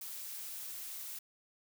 blue noise, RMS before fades -44 dBFS, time 0.01-1.19 s, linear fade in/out 5 ms, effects none

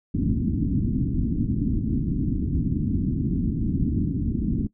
white low-pass noise, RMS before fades -24 dBFS, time 0.14-4.67 s, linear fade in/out 5 ms, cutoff 290 Hz, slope 48 dB/octave, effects noise-tail reverb RT60 0.1 s tail -18 dB re dry

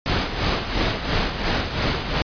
pink noise with tremolo, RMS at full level -20 dBFS, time 0.06-2.22 s, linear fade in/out 0 ms, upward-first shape sine, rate 2.9 Hz, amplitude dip 60%, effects resampled to 11025 Hz

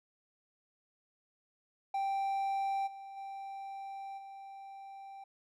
triangle tone with level steps, 784 Hz, G5, in tune, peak -29 / -43 / -39 / -44 dBFS, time 1.94-5.24 s, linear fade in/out 5 ms, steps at 2.86 / 3.16 / 4.17 s, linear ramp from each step 20 ms, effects none

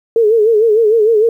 sine tone with vibrato, 440 Hz, A4, in tune, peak -7 dBFS, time 0.16-1.29 s, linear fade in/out 2 ms, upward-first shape sine, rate 6.6 Hz, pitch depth 100 cents each way, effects 8-bit

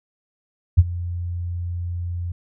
sine tone with ADSR envelope, 87.3 Hz, F2, in tune, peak -5 dBFS, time 0.77-2.32 s, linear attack 19 ms, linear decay 38 ms, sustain -19 dB, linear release 5 ms, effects none

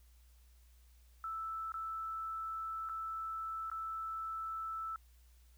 sine tone with dropouts, 1318.5 Hz, E6, in tune, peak -38 dBFS, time 1.24-4.96 s, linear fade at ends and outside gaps 1 ms, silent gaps 1.72-1.741 / 2.889-2.895 / 3.7-3.715 s, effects added 60 Hz sine -60 dBFS peak until 5.57 s + white hiss -72 dBFS RMS until 5.57 s

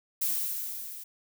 violet noise with level ramp, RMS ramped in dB -27 to -43 dBFS, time 0.21-1.04 s, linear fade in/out 10 ms, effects none

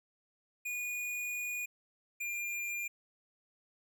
square tone pair in turn, 2450 / 2401 Hz, D#7 / D7, -27 / +38 cents, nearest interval unison, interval 35 cents, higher first, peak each -36 / -36 dBFS, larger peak neither, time 0.65-1.66 / 2.2-2.88 s, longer first, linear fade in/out 10 ms, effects none

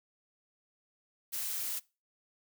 blue noise, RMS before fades -36 dBFS, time 1.32-1.8 s, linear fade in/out 20 ms, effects noise-tail reverb RT60 0.3 s tail -23 dB re dry

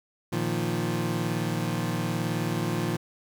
25% pulse chord, Bb suspended fourth, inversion none, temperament equal, 116.54 / 155.56 / 174.61 Hz, Bb2 / Eb3 / F3, 0 / 0 / 0 cents, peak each -27 dBFS, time 0.32-2.97 s, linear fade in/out 10 ms, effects none

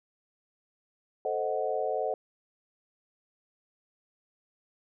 sine chord, A diminished seventh, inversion none, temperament equal, 440 / 523.3 / 622.3 / 740 Hz, A4 / C5 / Eb5 / Gb5, 0 / 0 / 0 / 0 cents, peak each -33 dBFS, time 1.25-2.14 s, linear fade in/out 2 ms, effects none

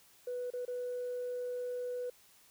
sine tone with dropouts, 493.9 Hz, B4, in tune, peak -34 dBFS, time 0.27-2.1 s, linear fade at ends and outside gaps 5 ms, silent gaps 0.504-0.535 / 0.652-0.679 s, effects tanh soft clip ceiling -32 dBFS + white hiss -63 dBFS RMS until 2.5 s

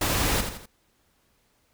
pink noise with echo, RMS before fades -25 dBFS, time 0.01-0.41 s, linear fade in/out 5 ms, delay 83 ms, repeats 3, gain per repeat -7 dB, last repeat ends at 0.659 s, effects pink hiss -67 dBFS RMS until 1.73 s

